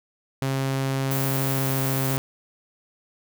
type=tone with pitch glide; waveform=sawtooth; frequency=134.7 to 133.85 Hz; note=C#3 to C3; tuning=-49 to +40 cents; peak=-19 dBFS; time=0.42-2.18 s; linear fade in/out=0 ms; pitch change=-11 cents; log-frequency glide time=1.36-1.82 s
type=noise; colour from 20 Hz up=violet; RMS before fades=-30 dBFS; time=1.11-2.17 s; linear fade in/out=2 ms
effects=none